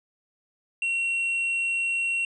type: tone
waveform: triangle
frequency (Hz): 2733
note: F7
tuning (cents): -38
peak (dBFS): -22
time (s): 0.82-2.25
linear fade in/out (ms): 2
effects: resampled to 22050 Hz